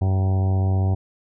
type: harmonic tone with a mistuned harmonic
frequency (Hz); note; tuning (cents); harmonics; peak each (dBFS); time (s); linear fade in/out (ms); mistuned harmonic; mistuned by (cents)
95.2; F#2; +50; 1 / 2 / 3 / 4 / 5 / 6 / 7 / 8 / 9 / 10; -17 / -30 / -35 / -35 / -42 / -41 / -38 / -36 / -46 / -46; 0.01-0.95; 10; 9; -20
effects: none